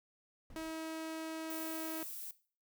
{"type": "noise with exponential decay", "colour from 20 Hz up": "brown", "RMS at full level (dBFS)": -49, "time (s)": [0.5, 0.93], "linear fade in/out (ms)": 2, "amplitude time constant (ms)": 93}
{"type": "tone", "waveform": "sawtooth", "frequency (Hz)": 320.5, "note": "E4", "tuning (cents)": -49, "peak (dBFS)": -36, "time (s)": [0.56, 2.03], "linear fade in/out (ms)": 0}
{"type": "noise", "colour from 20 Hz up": "violet", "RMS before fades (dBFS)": -45, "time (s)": [1.5, 2.31], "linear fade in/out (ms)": 2}
{"effects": ["noise-tail reverb RT60 0.4 s tail -17 dB re dry"]}